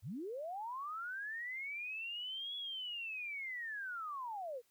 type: linear two-way sweep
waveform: sine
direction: up then down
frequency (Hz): 77.5 to 3389 to 454.3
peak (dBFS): -40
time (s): 0.02-4.62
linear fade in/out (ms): 50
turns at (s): 2.56
effects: white hiss -75 dBFS RMS until 4.7 s